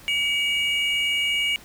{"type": "tone pair together", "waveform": "triangle", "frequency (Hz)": [2274, 2863], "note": ["C#7", "F7"], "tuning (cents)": [44, 42], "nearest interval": "major third", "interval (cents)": 398, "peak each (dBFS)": -22, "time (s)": [0.08, 1.56], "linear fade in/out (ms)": 0, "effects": ["pink hiss -47 dBFS RMS until 1.64 s"]}